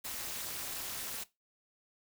white noise with amplitude modulation, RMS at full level -36 dBFS, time 0.04-1.24 s, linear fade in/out 10 ms, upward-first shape sine, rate 257 Hz, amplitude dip 100%, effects noise-tail reverb RT60 0.2 s tail -18 dB re dry

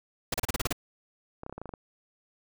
pink noise bursts, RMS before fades -28 dBFS, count 8, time 0.32-0.727 s, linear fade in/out 5 ms, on 22 ms, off 33 ms
clicks, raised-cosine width 1 ms, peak -25 dBFS, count 9, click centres 1.434 / 1.464 / 1.496 / 1.526 / 1.58 / 1.616 / 1.657 / 1.692 / 1.738 s
effects none

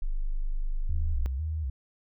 sine tone, 25.16 Hz, G0, 46 cents sharp, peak -25 dBFS, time 0.02-1.26 s, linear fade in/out 0 ms
sine tone with vibrato, 71.7 Hz, D2, 41 cents flat, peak -28 dBFS, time 0.89-1.7 s, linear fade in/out 5 ms, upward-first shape square, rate 2 Hz, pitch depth 160 cents each way
effects none

